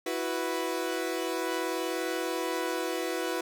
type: chord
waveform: sawtooth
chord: E suspended second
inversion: none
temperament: equal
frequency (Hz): 329.6 / 370 / 493.9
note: E4 / F#4 / B4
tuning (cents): 0 / 0 / 0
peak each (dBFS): -30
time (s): 0.06-3.41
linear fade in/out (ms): 5
effects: none